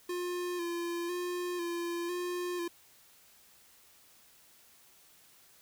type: tone with vibrato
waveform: square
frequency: 349.2 Hz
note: F4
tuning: in tune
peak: -34 dBFS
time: 0.09-2.68 s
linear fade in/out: 5 ms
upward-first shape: square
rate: 1 Hz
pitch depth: 30 cents each way
effects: white hiss -61 dBFS RMS until 5.61 s